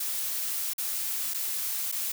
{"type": "noise with dropouts", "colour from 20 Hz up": "blue", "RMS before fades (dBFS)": -31, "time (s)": [0, 2.12], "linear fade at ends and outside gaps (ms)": 5, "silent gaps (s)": [[0.735, 0.781], [1.338, 1.343], [1.917, 1.923]], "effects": []}